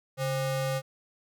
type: ring-modulated tone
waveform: square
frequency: 334.1 Hz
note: E4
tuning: 23 cents sharp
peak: -25 dBFS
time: 0.17-0.82 s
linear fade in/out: 50 ms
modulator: 195 Hz
effects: none